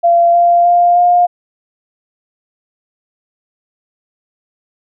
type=tone with pitch steps; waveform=sine; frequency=686 / 693.2 / 700.4 / 707.7 Hz; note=F5 / F5 / F5 / F5; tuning=-31 / -13 / +5 / +23 cents; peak=-6 dBFS; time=0.03-1.27 s; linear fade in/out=20 ms; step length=310 ms; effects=none